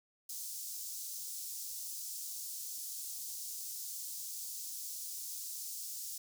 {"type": "high-pass noise", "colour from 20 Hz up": "pink", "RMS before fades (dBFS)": -43, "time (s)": [0.29, 6.18], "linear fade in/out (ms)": 5, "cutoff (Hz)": 5500, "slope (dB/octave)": 24, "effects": []}